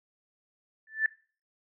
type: tone with exponential growth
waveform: sine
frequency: 1760 Hz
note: A6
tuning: in tune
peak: -19 dBFS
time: 0.87-1.06 s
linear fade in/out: 2 ms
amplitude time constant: 41 ms
effects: noise-tail reverb RT60 0.4 s tail -21 dB re dry